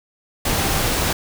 sine tone in noise, 784 Hz, G5, in tune, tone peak -31 dBFS, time 0.58-0.8 s, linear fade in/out 5 ms, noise pink, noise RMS -20 dBFS, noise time 0.45-1.13 s, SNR -14 dB, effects none

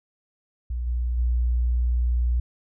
sine tone with level steps, 60.3 Hz, B1, 41 cents flat, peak -25 / -22 / -19 dBFS, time 0.7-2.4 s, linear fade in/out 5 ms, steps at 0.86 / 1.17 s, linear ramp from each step 20 ms, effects none

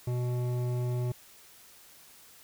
sine tone with hard clipping, 123.2 Hz, B2, 4 cents flat, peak -30 dBFS, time 0.07-1.12 s, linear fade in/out 5 ms, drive 12 dB, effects white hiss -55 dBFS RMS until 2.43 s

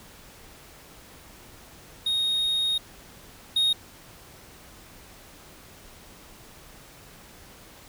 triangle tone pair in turn, 3729 / 3729 Hz, A#7 / A#7, 0 / 0 cents, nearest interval unison, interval 0 cents, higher neither, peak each -21 / -18 dBFS, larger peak second, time 2.06-2.78 / 3.56-3.73 s, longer first, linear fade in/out 5 ms, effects pink hiss -49 dBFS RMS until 7.88 s

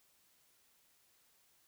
silence, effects white hiss -71 dBFS RMS until 1.67 s

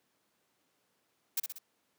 blue noise with echo, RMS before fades -31 dBFS, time 1.37-1.4 s, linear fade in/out 5 ms, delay 62 ms, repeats 3, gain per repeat -5 dB, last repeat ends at 1.586 s, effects pink hiss -75 dBFS RMS until 1.98 s + high-pass 200 Hz 12 dB/octave

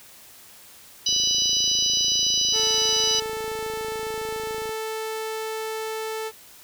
harmonic tone, 988 Hz, B5, in tune, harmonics 3 / 4 / 5 / 6, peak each -25 / -25 / -25 / -25 dBFS, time 1.06-3.2 s, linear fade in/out 5 ms
click train, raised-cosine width 2 ms, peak -28 dBFS, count 99, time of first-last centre 1.09-4.693 s, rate 27.2 Hz
sawtooth tone, 440 Hz, A4, in tune, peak -24 dBFS, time 2.52-6.32 s, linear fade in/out 50 ms
effects white hiss -48 dBFS RMS until 6.63 s

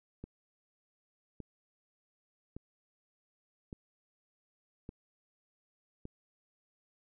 click train, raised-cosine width 3 ms, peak -30 dBFS, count 6, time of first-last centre 0.24-6.054 s, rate 0.86 Hz, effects none

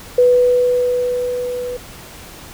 sine tone with level ramp, 494 Hz, B4, in tune, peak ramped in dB -7 to -22 dBFS, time 0.18-1.77 s, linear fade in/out 5 ms, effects pink hiss -37 dBFS RMS until 2.53 s

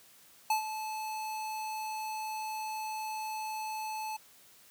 square tone with ADSR envelope, 868 Hz, A5, 24 cents flat, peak -25 dBFS, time 0.5-4.17 s, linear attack 4 ms, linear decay 110 ms, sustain -11 dB, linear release 11 ms, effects white hiss -59 dBFS RMS until 4.7 s + high-pass 80 Hz 12 dB/octave

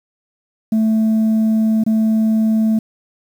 sine tone with dropouts, 220 Hz, A3, in tune, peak -9 dBFS, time 0.72-2.79 s, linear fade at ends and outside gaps 5 ms, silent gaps 1.838-1.863 s, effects tanh soft clip ceiling -11 dBFS + 7-bit

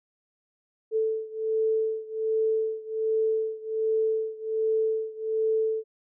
sine beating tone pair, 440.1 / 441.4 Hz, A4 / A4, 0 / +5 cents, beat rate 1.3 Hz, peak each -26 / -28 dBFS, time 0.91-5.84 s, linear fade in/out 50 ms, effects none

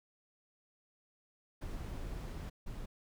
brown noise bursts at uneven times, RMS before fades -42 dBFS, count 2, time 1.61-2.5 / 2.66-2.86 s, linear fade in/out 10 ms, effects none

